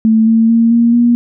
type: tone with pitch steps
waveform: sine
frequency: 221.5 / 225.6 / 229.8 / 234.1 / 238.5 Hz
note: A3 / A3 / A#3 / A#3 / A#3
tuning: +12 / +44 / -25 / +8 / +40 cents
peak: -6 dBFS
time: 0.05-1.15 s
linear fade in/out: 0 ms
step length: 220 ms
effects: none